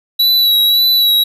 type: tone with vibrato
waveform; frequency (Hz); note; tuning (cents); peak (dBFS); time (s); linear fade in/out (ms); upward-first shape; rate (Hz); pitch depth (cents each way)
square; 3921; B7; -13; -9; 0.19-1.24; 10; sine; 1.8; 29
effects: none